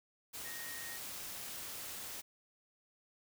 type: tone in noise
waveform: sine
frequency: 1864.7 Hz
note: A#6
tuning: in tune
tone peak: -48 dBFS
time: 0.44-0.98 s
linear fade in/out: 20 ms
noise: white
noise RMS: -45 dBFS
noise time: 0.33-2.22 s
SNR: -6 dB
effects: none